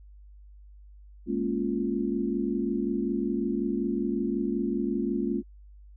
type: chord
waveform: sine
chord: Bb minor seventh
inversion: third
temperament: equal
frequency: 207.7 / 233.1 / 277.2 / 349.2 Hz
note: Ab3 / Bb3 / Db4 / F4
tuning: 0 / 0 / 0 / 0 cents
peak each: -31 dBFS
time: 1.26-5.43 s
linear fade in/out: 50 ms
effects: added 50 Hz sine -47 dBFS peak until 5.96 s